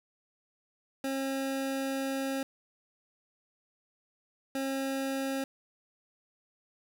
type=tone pair in turn; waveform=25% pulse; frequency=270 / 270 Hz; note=C#4 / C#4; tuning=-45 / -45 cents; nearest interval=unison; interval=0 cents; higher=neither; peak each=-27 dBFS; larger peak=neither; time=1.04-2.43 / 4.55-5.44 s; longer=first; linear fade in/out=2 ms; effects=none